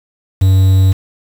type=tone with quantisation; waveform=triangle; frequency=95 Hz; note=F#2; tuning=46 cents sharp; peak=-4 dBFS; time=0.41-0.93 s; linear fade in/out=10 ms; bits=5; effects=none